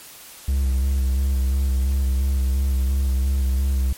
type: tone with vibrato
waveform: triangle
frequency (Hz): 66.4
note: C2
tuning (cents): +26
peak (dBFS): -15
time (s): 0.48-3.93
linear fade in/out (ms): 5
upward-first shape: square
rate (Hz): 2.9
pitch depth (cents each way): 30
effects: white hiss -42 dBFS RMS until 3.97 s + MP3 64 kbps